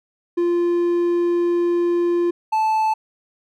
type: tone pair in turn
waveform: triangle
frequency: 347 / 874.4 Hz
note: F4 / A5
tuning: -11 / -11 cents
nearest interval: octave + major third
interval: 1600 cents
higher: second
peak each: -14 dBFS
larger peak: neither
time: 0.37-2.31 / 2.52-2.94 s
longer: first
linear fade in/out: 10 ms
effects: none